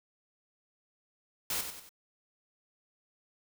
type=noise with echo; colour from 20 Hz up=white; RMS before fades=-33 dBFS; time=1.5-1.61 s; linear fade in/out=2 ms; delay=94 ms; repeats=3; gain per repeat=-7 dB; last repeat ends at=1.892 s; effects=none